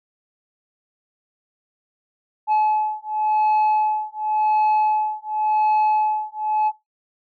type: beating tone pair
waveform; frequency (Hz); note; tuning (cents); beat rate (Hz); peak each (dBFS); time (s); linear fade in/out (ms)
sine; 856 / 856.91; A5 / A5; -48 / -46; 0.91; -18; 2.47-6.72; 50
effects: noise-tail reverb RT60 0.2 s tail -21 dB re dry + tanh soft clip ceiling -14 dBFS